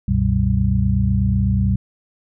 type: tone cluster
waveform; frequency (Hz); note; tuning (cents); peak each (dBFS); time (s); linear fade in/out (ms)
sine; 66.3 / 94.2 / 122.4 / 193.5; C2 / F#2 / B2 / G3; +23 / +32 / -15 / -22; -20; 0.08-1.76; 5
effects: none